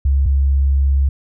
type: tone pair in turn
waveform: sine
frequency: 68.6 / 68.6 Hz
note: C#2 / C#2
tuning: -17 / -17 cents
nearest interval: unison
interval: 0 cents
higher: neither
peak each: -11 dBFS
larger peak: neither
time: 0.05-0.26 / 0.26-1.09 s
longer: second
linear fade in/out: 5 ms
effects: none